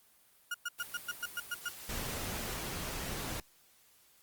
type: tone bursts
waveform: 35% pulse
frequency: 1431 Hz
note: F6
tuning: 42 cents sharp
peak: -32 dBFS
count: 9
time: 0.51-1.687 s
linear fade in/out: 5 ms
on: 33 ms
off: 110 ms
type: noise with tremolo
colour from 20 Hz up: white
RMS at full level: -47 dBFS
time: 0.78-2.55 s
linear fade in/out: 10 ms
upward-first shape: triangle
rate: 6.9 Hz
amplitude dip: 30%
type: noise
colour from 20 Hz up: pink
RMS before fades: -39 dBFS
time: 1.89-3.4 s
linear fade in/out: 2 ms
effects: white hiss -65 dBFS RMS until 4.22 s + Opus 32 kbps